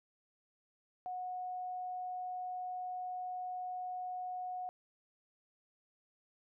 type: tone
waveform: sine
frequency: 731 Hz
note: F#5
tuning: 21 cents flat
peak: -38 dBFS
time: 1.06-4.69 s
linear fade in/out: 0 ms
effects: none